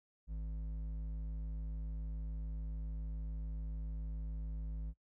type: tone with hard clipping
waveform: sine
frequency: 53.5 Hz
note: A1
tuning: 48 cents flat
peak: -40 dBFS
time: 0.27-4.94 s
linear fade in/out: 50 ms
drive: 7 dB
effects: noise-tail reverb RT60 0.1 s tail -25 dB re dry